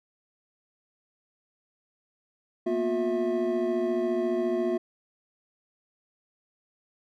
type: tone cluster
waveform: triangle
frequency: 231.8 / 246.2 / 357.8 / 656 Hz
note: A#3 / B3 / F4 / E5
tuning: -10 / -5 / +42 / -9 cents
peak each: -32 / -32 / -24 / -30 dBFS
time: 2.66-4.78 s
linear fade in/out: 10 ms
effects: none

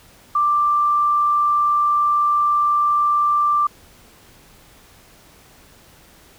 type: tone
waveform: sine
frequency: 1179 Hz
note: D6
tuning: 6 cents sharp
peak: -14 dBFS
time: 0.35-3.67 s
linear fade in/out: 5 ms
effects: pink hiss -49 dBFS RMS until 6.38 s

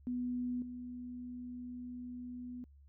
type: tone with level steps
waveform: sine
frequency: 246.9 Hz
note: B3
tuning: in tune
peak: -34 / -42 dBFS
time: 0.07-2.64 s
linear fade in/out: 0 ms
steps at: 0.62 s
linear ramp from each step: 2 ms
effects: added 70 Hz sine -57 dBFS peak until 2.88 s

